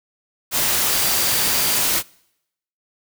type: tone in noise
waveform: sine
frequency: 4700 Hz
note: D8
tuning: 1 cent sharp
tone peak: -29 dBFS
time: 0.87-1.8 s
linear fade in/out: 50 ms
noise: white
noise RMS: -19 dBFS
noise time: 0.51-2.03 s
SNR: -13 dB
effects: noise-tail reverb RT60 0.8 s tail -25 dB re dry